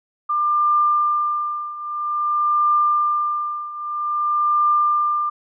sine tone with tremolo, 1195 Hz, D6, 30 cents sharp, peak -13 dBFS, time 0.29-5.3 s, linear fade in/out 10 ms, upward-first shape triangle, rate 0.51 Hz, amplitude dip 85%, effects none

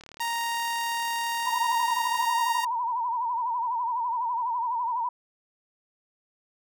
click train, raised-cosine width 0.2 ms, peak -28 dBFS, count 85, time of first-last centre 0.01-2.256 s, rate 37.4 Hz
sawtooth tone, 932.3 Hz, A#5, in tune, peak -23 dBFS, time 0.2-2.65 s, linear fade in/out 5 ms
sine tone with vibrato, 954 Hz, A#5, 40 cents sharp, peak -25 dBFS, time 1.46-5.09 s, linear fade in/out 5 ms, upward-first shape sine, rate 12 Hz, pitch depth 93 cents each way
effects none

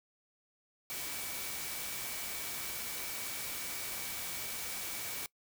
sine tone in noise, 2286 Hz, D7, 47 cents flat, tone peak -49 dBFS, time 0.9-5.26 s, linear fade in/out 0 ms, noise white, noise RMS -40 dBFS, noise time 0.9-5.26 s, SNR -12 dB, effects noise-tail reverb RT60 0.1 s tail -22 dB re dry

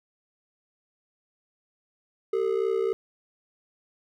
triangle ring-modulated tone, 419 Hz, G#4, 15 cents sharp, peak -18 dBFS, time 2.33-2.93 s, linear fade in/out 0 ms, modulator 31.8 Hz, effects none

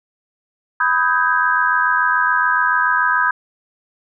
sine tone cluster, 992 / 1260 / 1549 / 1636 Hz, B5 / D#6 / G6 / G#6, +7 / +21 / -21 / -26 cents, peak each -19 dBFS, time 0.8-3.31 s, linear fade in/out 5 ms, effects none

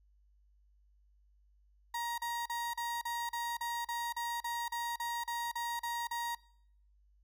35% pulse tone bursts, 943 Hz, A#5, 20 cents sharp, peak -33 dBFS, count 16, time 1.94-6.35 s, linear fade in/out 5 ms, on 240 ms, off 38 ms, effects noise-tail reverb RT60 0.7 s tail -24 dB re dry + added 50 Hz sine -64 dBFS peak until 7.23 s

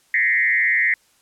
sine tone with frequency modulation, 1972 Hz, B6, 3 cents flat, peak -15 dBFS, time 0.14-0.94 s, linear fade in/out 2 ms, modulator 117 Hz, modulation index 1.6, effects white hiss -59 dBFS RMS until 1.21 s + low-pass 11000 Hz 12 dB/octave

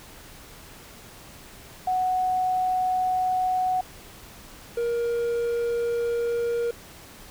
sine / triangle tone pair in turn, 740 / 471.2 Hz, F#5 / A#4, 0 / +19 cents, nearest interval minor sixth, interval 781 cents, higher first, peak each -21 dBFS, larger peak neither, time 1.87-3.81 / 4.77-6.71 s, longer neither, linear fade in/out 5 ms, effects pink hiss -46 dBFS RMS until 7.3 s

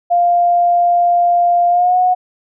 sine tone with pitch glide, 699 to 730.4 Hz, F5 to F#5, +1 to -23 cents, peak -9 dBFS, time 0.1-2.15 s, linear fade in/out 20 ms, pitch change +76 cents, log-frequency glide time 1.69-1.97 s, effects none

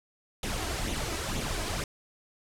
pink noise with flanger, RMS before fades -32 dBFS, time 0.43-1.84 s, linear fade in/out 2 ms, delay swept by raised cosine 0.29 to 3.09 ms, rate 2.1 Hz, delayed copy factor +0.55, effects low-pass 10000 Hz 12 dB/octave

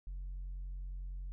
sine tone with tanh clipping, 45.45 Hz, F#1, 30 cents flat, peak -40 dBFS, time 0.07-1.32 s, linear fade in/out 0 ms, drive 1 dB, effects none

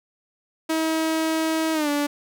sawtooth tone with pitch glide, 320 to 290.1 Hz, D#4 to D4, +49 to -21 cents, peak -17 dBFS, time 0.69-2.07 s, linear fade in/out 10 ms, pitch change -170 cents, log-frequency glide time 1.73-1.89 s, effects none

